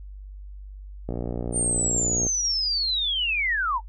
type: click train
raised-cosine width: 2 ms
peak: -16 dBFS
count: 71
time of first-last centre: 1.09-2.266 s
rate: 59.5 Hz
type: linear sweep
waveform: sine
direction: down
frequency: 8990 to 837 Hz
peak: -22 dBFS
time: 1.52-3.81 s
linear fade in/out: 50 ms
effects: noise-tail reverb RT60 0.1 s tail -18 dB re dry + added 49 Hz sine -37 dBFS peak until 3.88 s